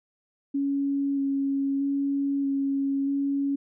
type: tone with vibrato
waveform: sine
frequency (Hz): 277.2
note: C#4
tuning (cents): 0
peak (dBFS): -23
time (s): 0.54-3.56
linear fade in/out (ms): 10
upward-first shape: square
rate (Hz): 0.79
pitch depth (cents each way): 11
effects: none